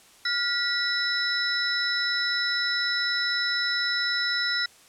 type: tone cluster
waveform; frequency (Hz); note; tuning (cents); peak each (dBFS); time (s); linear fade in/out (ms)
sine; 1417 / 1946 / 3942 / 5260; F6 / B6 / B7 / E8; +25 / -26 / -4 / -5; -29; 0.25-4.66; 5
effects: white hiss -54 dBFS RMS until 4.88 s + low-pass 10000 Hz 12 dB/octave